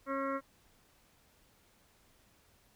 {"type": "harmonic tone", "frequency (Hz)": 272.4, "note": "C#4", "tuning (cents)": -30, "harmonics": [1, 2, 4, 5, 6, 7, 8], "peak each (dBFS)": [-38, -37, -39, -40, -52, -47, -51], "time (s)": [0.06, 0.41], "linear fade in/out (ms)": 50, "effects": ["pink hiss -67 dBFS RMS until 2.75 s"]}